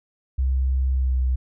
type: tone with pitch glide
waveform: sine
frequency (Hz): 65.41 to 63.77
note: C2 to C2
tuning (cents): 0 to -44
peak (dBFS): -18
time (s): 0.38-1.36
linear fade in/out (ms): 10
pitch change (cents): -44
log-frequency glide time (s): 0.94-1.19
effects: none